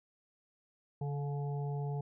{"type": "harmonic tone with a mistuned harmonic", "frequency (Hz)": 142.6, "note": "C#3", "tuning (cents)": 49, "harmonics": [1, 3, 5, 6], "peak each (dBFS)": [-34, -44, -48, -50], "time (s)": [1.01, 2.01], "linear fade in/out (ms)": 5, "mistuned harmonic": 3, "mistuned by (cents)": 17, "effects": []}